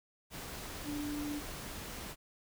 sine tone in noise, 293.7 Hz, D4, in tune, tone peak -36 dBFS, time 0.84-1.42 s, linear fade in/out 50 ms, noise pink, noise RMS -44 dBFS, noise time 0.3-2.16 s, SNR +5 dB, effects none

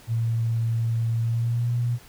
sine tone with pitch glide, 114.7 to 120.26 Hz, A#2 to B2, -28 to -46 cents, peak -21 dBFS, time 0.07-1.99 s, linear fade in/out 50 ms, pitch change +82 cents, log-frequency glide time 1.23-1.72 s, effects pink hiss -50 dBFS RMS until 2.08 s

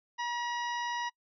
harmonic tone with a mistuned harmonic, 958 Hz, A#5, 47 cents sharp, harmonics 1 / 2 / 3 / 4 / 5 / 6, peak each -33 / -38 / -44 / -48 / -50 / -47 dBFS, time 0.18-1.1 s, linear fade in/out 20 ms, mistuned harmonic 5, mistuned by +84 cents, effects noise-tail reverb RT60 0.1 s tail -26 dB re dry

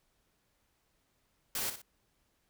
white noise with echo, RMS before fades -35 dBFS, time 1.55-1.7 s, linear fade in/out 2 ms, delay 59 ms, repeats 2, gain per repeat -9 dB, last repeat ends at 1.818 s, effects pink hiss -75 dBFS RMS until 2.49 s

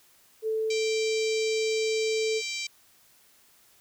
sine tone, 440 Hz, A4, in tune, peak -25 dBFS, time 0.42-2.42 s, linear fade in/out 50 ms
harmonic tone, 783 Hz, G5, 2 cents flat, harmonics 3 / 4 / 5 / 6 / 7 / 8 / 9 / 10, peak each -34 / -41 / -39 / -39 / -41 / -42 / -43 / -45 dBFS, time 0.7-2.67 s, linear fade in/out 5 ms
effects white hiss -60 dBFS RMS until 3.8 s

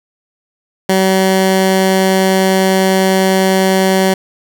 15% pulse tone, 190 Hz, F#3, 46 cents sharp, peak -3 dBFS, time 0.89-4.14 s, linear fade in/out 5 ms, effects none

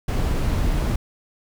brown noise, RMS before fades -21 dBFS, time 0.08-0.96 s, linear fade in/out 5 ms, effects none

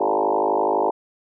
sine tone with frequency modulation, 644 Hz, E5, 41 cents flat, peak -17 dBFS, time 0-0.91 s, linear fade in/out 10 ms, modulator 52 Hz, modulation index 5.9, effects none

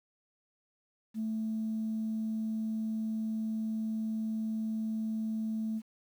sine tone, 220 Hz, A3, in tune, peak -30 dBFS, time 1.14-5.82 s, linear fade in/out 50 ms, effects tanh soft clip ceiling -27 dBFS + 10-bit

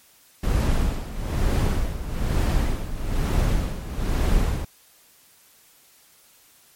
brown noise with tremolo, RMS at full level -19 dBFS, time 0.43-4.65 s, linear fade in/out 5 ms, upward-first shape sine, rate 1.1 Hz, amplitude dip 75%, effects white hiss -55 dBFS RMS until 6.75 s + MP3 64 kbps

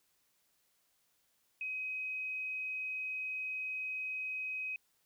sine tone, 2527 Hz, D#7, 26 cents sharp, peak -36 dBFS, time 1.61-4.76 s, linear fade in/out 2 ms, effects white hiss -75 dBFS RMS until 5.05 s

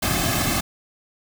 pink noise with comb filter, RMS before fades -22 dBFS, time 0.02-0.61 s, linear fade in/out 10 ms, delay 2.1 ms, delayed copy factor -0.75, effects none

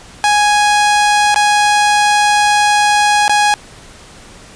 sawtooth tone with dropouts, 830.6 Hz, G#5, in tune, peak -5 dBFS, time 0.24-3.54 s, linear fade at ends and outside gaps 0 ms, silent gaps 1.344-1.36 / 3.28-3.295 s, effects pink hiss -38 dBFS RMS until 4.55 s + resampled to 22050 Hz

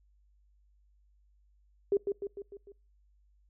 sine tone with echo, 400.3 Hz, G4, 36 cents sharp, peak -23 dBFS, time 1.92-1.97 s, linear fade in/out 2 ms, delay 150 ms, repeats 5, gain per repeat -5 dB, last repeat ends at 2.72 s, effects noise-tail reverb RT60 0.3 s tail -25 dB re dry + added 50 Hz sine -63 dBFS peak until 3.49 s

